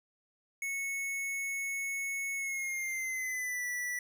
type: tone with pitch glide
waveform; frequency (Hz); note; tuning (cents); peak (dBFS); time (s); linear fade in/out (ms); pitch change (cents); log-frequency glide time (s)
square; 2203 to 1962.6; C#7 to B6; -11 to -11; -34; 0.62-3.99; 2; -200; 2.36-3.66
effects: none